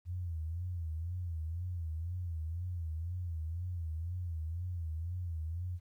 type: tone with vibrato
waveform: sine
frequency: 84.5 Hz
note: E2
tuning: 43 cents sharp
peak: -35 dBFS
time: 0.05-5.8 s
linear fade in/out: 50 ms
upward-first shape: sine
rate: 2 Hz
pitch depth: 120 cents each way
effects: 12-bit